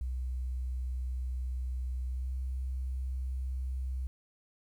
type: tone with pitch glide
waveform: sine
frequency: 63 to 64.47 Hz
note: B1 to C2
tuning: +35 to -25 cents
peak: -32 dBFS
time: 0.01-4.07 s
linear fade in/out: 0 ms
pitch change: +40 cents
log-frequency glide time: 2.08-2.33 s
effects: 11-bit